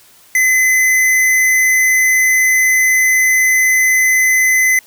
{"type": "tone", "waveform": "square", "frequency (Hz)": 2032, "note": "B6", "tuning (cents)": 49, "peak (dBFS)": -10, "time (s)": [0.35, 4.79], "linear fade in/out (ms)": 2, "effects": ["white hiss -46 dBFS RMS until 4.86 s"]}